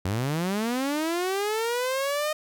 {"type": "linear sweep", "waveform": "sawtooth", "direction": "up", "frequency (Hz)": [87.31, 619], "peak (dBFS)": -21, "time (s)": [0.05, 2.33], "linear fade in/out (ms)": 5, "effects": []}